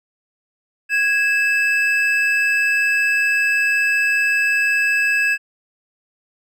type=tone pair together; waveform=triangle; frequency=1653.7 / 2619 Hz; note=G#6 / E7; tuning=-8 / -12 cents; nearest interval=minor sixth; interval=796 cents; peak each=-16 dBFS; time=0.89-5.38 s; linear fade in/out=50 ms; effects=none